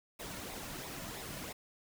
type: noise with flanger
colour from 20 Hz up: pink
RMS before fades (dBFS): -44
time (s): 0.19-1.53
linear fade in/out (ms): 10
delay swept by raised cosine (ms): 0.65 to 2.55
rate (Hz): 3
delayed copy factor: -0.55
effects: none